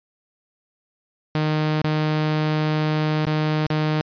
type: tone with dropouts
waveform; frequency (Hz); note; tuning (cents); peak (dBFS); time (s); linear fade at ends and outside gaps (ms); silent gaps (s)
sawtooth; 154; D#3; -17; -15; 1.35-4.01; 0; 1.817-1.843 / 3.254-3.269 / 3.665-3.703
effects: resampled to 11025 Hz